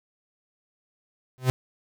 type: tone with exponential growth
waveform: 45% pulse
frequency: 128.5 Hz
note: C3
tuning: 31 cents flat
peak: -15 dBFS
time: 1.38-1.5 s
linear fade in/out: 0 ms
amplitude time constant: 26 ms
effects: none